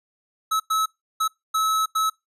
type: tone bursts at uneven times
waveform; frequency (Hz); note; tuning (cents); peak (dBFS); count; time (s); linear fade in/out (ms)
square; 1295; E6; -31; -20; 5; 0.51-0.6 / 0.7-0.86 / 1.2-1.28 / 1.54-1.86 / 1.95-2.1; 10
effects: noise-tail reverb RT60 0.2 s tail -25 dB re dry + resampled to 32000 Hz